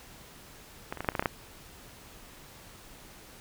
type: clicks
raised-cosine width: 0.5 ms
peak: -18 / -25 / -18 / -21 / -9 / -30 / -16 / -10 / -17 / -10 dBFS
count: 10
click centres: 0.925 / 0.973 / 1.006 / 1.046 / 1.088 / 1.12 / 1.152 / 1.195 / 1.225 / 1.258 s
effects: pink hiss -51 dBFS RMS until 3.4 s